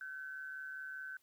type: tone with amplitude modulation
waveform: sine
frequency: 1528 Hz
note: G6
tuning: 45 cents flat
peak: -40 dBFS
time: 0.01-1.17 s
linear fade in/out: 2 ms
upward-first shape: sine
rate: 145 Hz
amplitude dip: 55%
effects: white hiss -75 dBFS RMS until 1.22 s